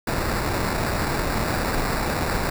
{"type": "noise with sample-and-hold", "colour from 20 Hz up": "pink", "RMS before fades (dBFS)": -24, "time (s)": [0.07, 2.5], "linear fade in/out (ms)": 5, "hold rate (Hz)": 3150, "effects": []}